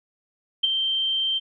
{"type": "tone with ADSR envelope", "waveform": "sine", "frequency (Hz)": 3136, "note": "G7", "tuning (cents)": 0, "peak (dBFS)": -14, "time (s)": [0.63, 1.4], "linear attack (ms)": 12, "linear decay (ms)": 15, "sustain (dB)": -7, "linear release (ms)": 28, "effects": []}